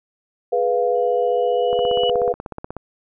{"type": "chord", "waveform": "sine", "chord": "F diminished", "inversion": "first", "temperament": "equal with one note detuned", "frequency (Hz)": [418.7, 493.9, 698.5], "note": ["Ab4", "Cb5", "F5"], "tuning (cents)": [14, 0, 0], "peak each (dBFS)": [-23, -18, -22], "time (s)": [0.52, 2.33], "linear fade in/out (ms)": 10}
{"type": "tone with exponential growth", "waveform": "sine", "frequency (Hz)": 2943, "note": "F#7", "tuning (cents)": -10, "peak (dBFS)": -21, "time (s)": [0.95, 2.1], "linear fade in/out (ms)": 2, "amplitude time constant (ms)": 250}
{"type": "click train", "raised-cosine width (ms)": 1, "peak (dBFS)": -16, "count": 18, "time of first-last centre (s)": [1.73, 2.767], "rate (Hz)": 16.4}
{"effects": []}